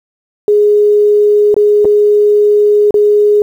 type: tone with dropouts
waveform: sine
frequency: 416.1 Hz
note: G#4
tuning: 3 cents sharp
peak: -5 dBFS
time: 0.48-3.42 s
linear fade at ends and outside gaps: 1 ms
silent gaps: 1.543-1.565 / 1.847-1.853 / 2.908-2.942 s
effects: 7-bit